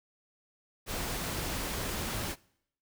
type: noise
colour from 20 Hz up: pink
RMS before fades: -35 dBFS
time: 0.86-2.36 s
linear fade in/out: 50 ms
effects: noise-tail reverb RT60 0.7 s tail -23 dB re dry